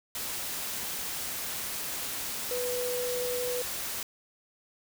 sine tone in noise, 493.9 Hz, B4, in tune, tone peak -30 dBFS, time 2.51-3.62 s, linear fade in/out 2 ms, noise white, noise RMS -35 dBFS, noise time 0.15-4.03 s, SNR +2 dB, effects none

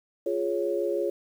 sine chord, Db major, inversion first, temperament equal, 349.2 / 415.3 / 554.4 Hz, F4 / Ab4 / Db5, 0 / 0 / 0 cents, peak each -29 dBFS, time 0.26-1.1 s, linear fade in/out 5 ms, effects 9-bit

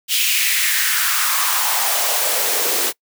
white noise with high-pass filter sweep, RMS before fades -18 dBFS, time 0.08-2.93 s, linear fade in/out 50 ms, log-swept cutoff 3000 to 350 Hz, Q 3, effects noise-tail reverb RT60 0.1 s tail -24 dB re dry

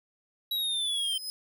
square linear sweep, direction down, 3896 to 3100 Hz, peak -28 dBFS, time 0.51-1.18 s, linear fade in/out 5 ms
sawtooth tone with exponential growth, 5060 Hz, D#8, 28 cents sharp, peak -29 dBFS, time 0.85-1.3 s, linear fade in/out 0 ms, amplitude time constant 96 ms
effects none

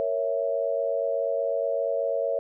sine chord, A# diminished, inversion none, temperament equal, 466.2 / 554.4 / 659.3 Hz, A#4 / C#5 / E5, 0 / 0 / 0 cents, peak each -30 / -26 / -29 dBFS, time 0-2.39 s, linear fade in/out 0 ms, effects none

